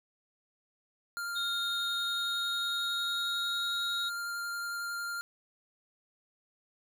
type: tone with vibrato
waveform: square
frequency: 1396.9 Hz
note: F6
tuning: in tune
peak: -35 dBFS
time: 1.17-5.21 s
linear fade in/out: 0 ms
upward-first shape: sine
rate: 11 Hz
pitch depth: 8 cents each way
type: tone with pitch glide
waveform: sine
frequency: 3700 to 3793 Hz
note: A#7 to A#7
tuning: -14 to +29 cents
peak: -32 dBFS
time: 1.35-4.1 s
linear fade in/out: 20 ms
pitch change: +43 cents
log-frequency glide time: 1.54-3.78 s
effects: none